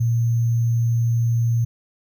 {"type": "tone with sample-and-hold", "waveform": "sine", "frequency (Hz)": 116.54, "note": "A#2", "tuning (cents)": 0, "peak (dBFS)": -16, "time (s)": [0, 1.65], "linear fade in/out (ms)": 10, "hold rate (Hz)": 6300, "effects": []}